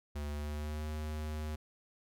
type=tone with pitch glide; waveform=square; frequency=73.42 to 76.67 Hz; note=D2 to D#2; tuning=0 to -25 cents; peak=-37 dBFS; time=0.15-1.56 s; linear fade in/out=10 ms; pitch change=+75 cents; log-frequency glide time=0.31-0.88 s; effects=none